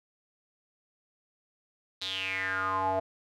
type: tone with band-pass filter sweep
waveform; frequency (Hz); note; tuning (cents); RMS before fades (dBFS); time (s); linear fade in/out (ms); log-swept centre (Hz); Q
square; 95; F#2; +46; -31; 2.01-3; 10; 4000 to 680; 7.1
effects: none